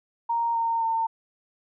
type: tone with pitch steps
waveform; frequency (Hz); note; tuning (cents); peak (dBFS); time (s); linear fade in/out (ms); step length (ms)
sine; 931 / 918.2 / 905.5; A#5 / A#5 / A5; -2 / -26 / +49; -22; 0.29-1.07; 10; 260
effects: none